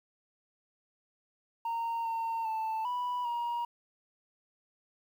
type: tone with pitch steps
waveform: sine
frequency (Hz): 923 / 911 / 884 / 984 / 949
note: A#5 / A#5 / A5 / B5 / A#5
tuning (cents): -17 / -40 / +8 / -7 / +31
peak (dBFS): -28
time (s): 1.65-3.65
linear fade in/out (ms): 5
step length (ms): 400
effects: tanh soft clip ceiling -30 dBFS + 10-bit